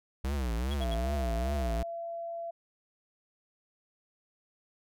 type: tone with vibrato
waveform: square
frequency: 63.4 Hz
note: B1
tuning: 46 cents sharp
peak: -30 dBFS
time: 0.24-1.83 s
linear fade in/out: 5 ms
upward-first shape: triangle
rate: 2.5 Hz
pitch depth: 260 cents each way
type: tone bursts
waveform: triangle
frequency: 3322 Hz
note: G#7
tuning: in tune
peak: -38 dBFS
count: 3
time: 0.71-0.943 s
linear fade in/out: 2 ms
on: 29 ms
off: 73 ms
type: tone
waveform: sine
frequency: 676 Hz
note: E5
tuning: 43 cents sharp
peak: -35 dBFS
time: 0.8-2.51 s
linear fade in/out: 10 ms
effects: none